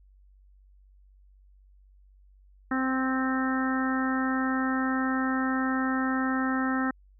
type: harmonic tone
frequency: 261.6 Hz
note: C4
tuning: in tune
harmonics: 1 / 2 / 3 / 4 / 5 / 6 / 7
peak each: -26 / -39 / -36 / -38 / -33 / -36 / -35 dBFS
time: 2.71-6.91 s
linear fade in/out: 5 ms
effects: added 48 Hz sine -54 dBFS peak until 7.19 s